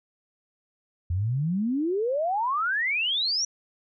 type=exponential sweep; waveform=sine; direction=up; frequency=83 to 5900 Hz; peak=-23 dBFS; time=1.1-3.45 s; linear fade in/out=5 ms; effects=none